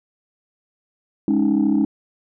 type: chord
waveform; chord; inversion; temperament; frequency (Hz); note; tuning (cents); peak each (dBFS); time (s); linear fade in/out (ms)
sine; Ab suspended fourth; none; equal; 207.7 / 277.2 / 311.1; Ab3 / Db4 / Eb4; 0 / 0 / 0; -18; 1.28-1.85; 2
effects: tanh soft clip ceiling -10 dBFS